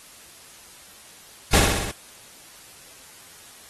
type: noise with echo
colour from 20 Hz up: pink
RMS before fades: -17 dBFS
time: 1.53-1.6 s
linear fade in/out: 5 ms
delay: 63 ms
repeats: 5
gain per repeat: -3 dB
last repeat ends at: 1.915 s
effects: white hiss -47 dBFS RMS until 3.69 s + AAC 32 kbps